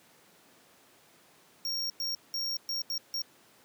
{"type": "tone bursts at uneven times", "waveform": "square", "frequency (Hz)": 5560, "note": "F8", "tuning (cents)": -9, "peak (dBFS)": -31, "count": 6, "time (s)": [[1.65, 1.9], [2, 2.15], [2.34, 2.57], [2.69, 2.82], [2.9, 2.98], [3.14, 3.22]], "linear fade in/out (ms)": 2, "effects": ["pink hiss -60 dBFS RMS until 3.64 s", "high-pass 200 Hz 12 dB/octave"]}